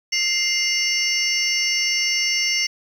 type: tone cluster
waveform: sine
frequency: 2100 / 2849 / 4545 / 5420 / 6070 Hz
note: C7 / F7 / C#8 / E8 / F#8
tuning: +6 / +34 / +42 / +47 / +43 cents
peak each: -22 / -27 / -29 / -22 / -25 dBFS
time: 0.12-2.67 s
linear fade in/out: 10 ms
effects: tanh soft clip ceiling -10 dBFS + 8-bit